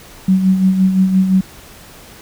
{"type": "tone with tremolo", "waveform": "sine", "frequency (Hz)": 188.6, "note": "F#3", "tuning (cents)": 33, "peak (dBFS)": -7, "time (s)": [0.28, 1.41], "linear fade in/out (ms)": 5, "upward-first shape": "sine", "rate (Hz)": 5.8, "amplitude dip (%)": 55, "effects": ["pink hiss -39 dBFS RMS until 2.21 s"]}